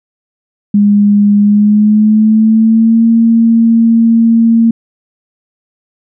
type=tone with pitch glide; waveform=sine; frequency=204.9 to 228.7 Hz; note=G#3 to A#3; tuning=-23 to -33 cents; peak=-4 dBFS; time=0.74-4.71 s; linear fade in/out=5 ms; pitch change=+190 cents; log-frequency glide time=1.39-3.05 s; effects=none